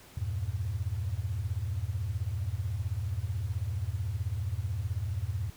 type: chord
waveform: sine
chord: E diminished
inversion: none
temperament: equal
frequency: 82.41 / 98 / 116.54 Hz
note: E2 / G2 / Bb2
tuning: 0 / 0 / 0 cents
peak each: -35 / -33 / -36 dBFS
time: 0.17-5.5 s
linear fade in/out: 5 ms
effects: pink hiss -54 dBFS RMS until 5.56 s